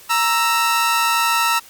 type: tone pair together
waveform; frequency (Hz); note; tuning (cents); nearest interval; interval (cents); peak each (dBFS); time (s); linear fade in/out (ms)
sawtooth; 932.3 / 1322.3; A#5 / E6; 0 / +5; tritone; 605; -15 / -14; 0.09-1.6; 20
effects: white hiss -44 dBFS RMS until 1.69 s + Opus 48 kbps